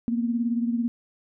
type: beating tone pair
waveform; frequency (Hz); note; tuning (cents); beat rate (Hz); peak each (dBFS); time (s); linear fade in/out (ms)
sine; 233.1 / 251.1; A#3 / B3; 0 / +29; 18; -23 / -30; 0.08-0.88; 0
effects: none